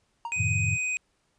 triangle tone with exponential decay, 932.3 Hz, A#5, in tune, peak -26 dBFS, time 0.25-0.42 s, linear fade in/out 2 ms, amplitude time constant 35 ms
square tone, 2502 Hz, D#7, 9 cents sharp, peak -27 dBFS, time 0.32-0.97 s, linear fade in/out 0 ms
sine chord, F# diminished seventh, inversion none, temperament equal with one note detuned, 91.07 / 110 / 130.81 / 155.56 Hz, F#2 / A2 / C3 / Eb3, -27 / 0 / 0 / 0 cents, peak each -30 / -28 / -34 / -33 dBFS, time 0.36-0.78 s, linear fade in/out 50 ms
effects pink hiss -71 dBFS RMS until 1.38 s + resampled to 22050 Hz

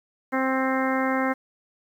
harmonic tone, 263.2 Hz, C4, 10 cents sharp, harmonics 1 / 2 / 3 / 4 / 5 / 6 / 7 / 8, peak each -25 / -28 / -30 / -31 / -32 / -33 / -33 / -34 dBFS, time 0.32-1.34 s, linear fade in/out 20 ms, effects 9-bit

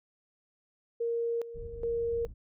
sine tone with tremolo, 466.2 Hz, A#4, in tune, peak -28 dBFS, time 1-2.27 s, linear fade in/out 10 ms, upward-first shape square, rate 1.2 Hz, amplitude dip 75%
pink low-pass noise, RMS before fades -44 dBFS, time 1.54-2.34 s, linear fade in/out 20 ms, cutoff 110 Hz, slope 12 dB/octave
effects none

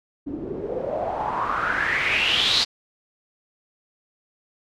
white noise with low-pass filter sweep, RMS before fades -24 dBFS, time 0.26-2.65 s, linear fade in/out 20 ms, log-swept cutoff 280 to 4400 Hz, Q 6.4, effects none

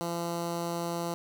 10% pulse tone with notch filter, 170.4 Hz, F3, 42 cents flat, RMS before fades -33 dBFS, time 0.01-1.14 s, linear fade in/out 0 ms, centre 2400 Hz, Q 1.7, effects none

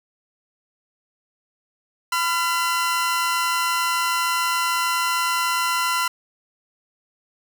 sawtooth tone pair together, 1005.3 / 1376 Hz, B5 / F6, +30 / -26 cents, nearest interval perfect fourth, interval 544 cents, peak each -19 dBFS, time 2.12-6.08 s, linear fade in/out 5 ms, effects none

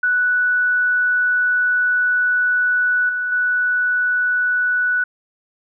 sine tone with level steps, 1480 Hz, F#6, in tune, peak -14 / -19 / -15 dBFS, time 0.03-5.04 s, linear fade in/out 5 ms, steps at 3.09 / 3.32 s, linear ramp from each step 2 ms, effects none

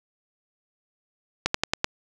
slowing click train, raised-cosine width 0.2 ms, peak -4 dBFS, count 5, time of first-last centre 1.46-1.844 s, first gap 84 ms, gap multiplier 1.09, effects none

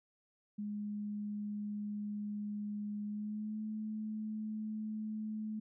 sine tone with pitch glide, 207.7 to 215.6 Hz, G#3 to A3, 0 to -35 cents, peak -37 dBFS, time 0.58-5.6 s, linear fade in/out 10 ms, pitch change +65 cents, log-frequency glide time 3.05-3.61 s, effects none

